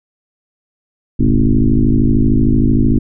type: tone with frequency modulation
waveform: sine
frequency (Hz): 123.47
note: B2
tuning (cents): 0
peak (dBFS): -8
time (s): 1.19-2.99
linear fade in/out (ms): 10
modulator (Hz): 53.1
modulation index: 3.5
effects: none